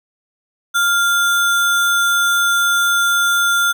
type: tone with sample-and-hold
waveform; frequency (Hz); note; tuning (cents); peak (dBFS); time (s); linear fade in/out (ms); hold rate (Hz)
sine; 1398; F6; +1; -12; 0.74-3.73; 20; 4900
effects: none